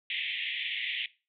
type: band-pass noise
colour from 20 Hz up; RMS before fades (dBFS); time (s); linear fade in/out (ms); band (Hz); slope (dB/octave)
white; -34; 0.1-1.06; 2; 1900 to 3500; 96
effects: noise-tail reverb RT60 0.3 s tail -19 dB re dry